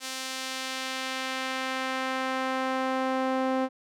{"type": "tone with band-pass filter sweep", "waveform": "sawtooth", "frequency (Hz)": 261.6, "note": "C4", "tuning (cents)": 0, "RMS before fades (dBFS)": -30, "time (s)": [0, 3.69], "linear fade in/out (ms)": 50, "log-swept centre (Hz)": [5900, 590], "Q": 0.72, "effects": []}